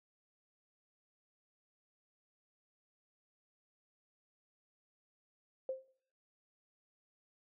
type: tone with exponential decay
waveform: sine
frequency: 525 Hz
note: C5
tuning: 6 cents sharp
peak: -32 dBFS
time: 5.69-5.88 s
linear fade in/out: 2 ms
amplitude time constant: 41 ms
effects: noise-tail reverb RT60 0.6 s tail -22 dB re dry